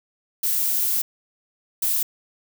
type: noise bursts at uneven times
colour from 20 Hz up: violet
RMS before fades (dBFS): -22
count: 2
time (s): 0.43-1.02 / 1.82-2.03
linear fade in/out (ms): 5
effects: none